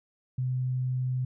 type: tone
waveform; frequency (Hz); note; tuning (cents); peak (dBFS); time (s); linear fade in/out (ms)
sine; 127.7; C3; -42; -26; 0.38-1.25; 5
effects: none